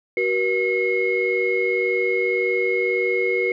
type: tone cluster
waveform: sine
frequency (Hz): 376.7 / 478.5 / 2164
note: F#4 / A#4 / C#7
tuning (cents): +31 / +45 / -42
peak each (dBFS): -22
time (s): 0.17-3.52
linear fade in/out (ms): 2
effects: tanh soft clip ceiling -10 dBFS